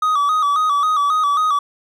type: tone with vibrato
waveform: triangle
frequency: 1198 Hz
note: D6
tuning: 34 cents sharp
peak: -12 dBFS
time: 0.02-1.59 s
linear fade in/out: 5 ms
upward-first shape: square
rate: 3.7 Hz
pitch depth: 75 cents each way
effects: none